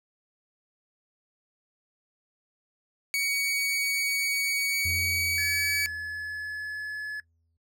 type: tone with pitch glide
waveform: sawtooth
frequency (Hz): 2248 to 2279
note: C#7 to C#7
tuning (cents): +24 to +47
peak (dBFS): -22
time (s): 3.14-5.86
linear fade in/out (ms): 0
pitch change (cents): +23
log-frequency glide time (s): 4.71-5.65
type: tone with exponential decay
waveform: triangle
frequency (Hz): 82.41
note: E2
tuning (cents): 0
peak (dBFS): -29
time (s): 4.85-7.57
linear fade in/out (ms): 5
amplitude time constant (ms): 590
type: tone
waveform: triangle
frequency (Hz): 1711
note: A6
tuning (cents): -49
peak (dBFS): -29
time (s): 5.38-7.2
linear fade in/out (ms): 2
effects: noise-tail reverb RT60 0.1 s tail -21 dB re dry